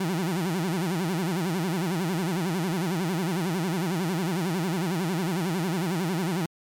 30% pulse tone with vibrato, 175.2 Hz, F3, 6 cents sharp, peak -22 dBFS, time 0-6.46 s, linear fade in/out 5 ms, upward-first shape sine, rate 11 Hz, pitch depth 200 cents each way, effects MP3 96 kbps

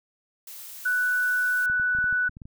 blue noise, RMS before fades -41 dBFS, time 0.47-1.66 s, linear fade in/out 2 ms
sine tone, 1485 Hz, F#6, 6 cents sharp, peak -21 dBFS, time 0.85-2.29 s, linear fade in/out 10 ms
clicks, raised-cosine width 5 ms, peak -30 dBFS, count 10, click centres 1.699 / 1.798 / 1.95 / 1.987 / 2.042 / 2.127 / 2.294 / 2.369 / 2.418 / 2.455 s
effects none

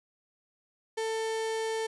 35% pulse tone, 445 Hz, A4, 20 cents sharp, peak -28 dBFS, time 0.97-1.87 s, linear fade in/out 10 ms, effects resampled to 24000 Hz

